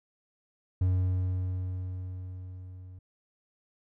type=tone with level ramp; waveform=triangle; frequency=92 Hz; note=F#2; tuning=9 cents flat; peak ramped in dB=-20 to -42 dBFS; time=0.81-2.99 s; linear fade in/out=5 ms; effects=none